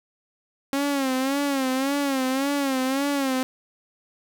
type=tone with vibrato; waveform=sawtooth; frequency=271.6 Hz; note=C#4; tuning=35 cents flat; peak=-18 dBFS; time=0.73-3.43 s; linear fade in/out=0 ms; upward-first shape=sine; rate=1.8 Hz; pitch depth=89 cents each way; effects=none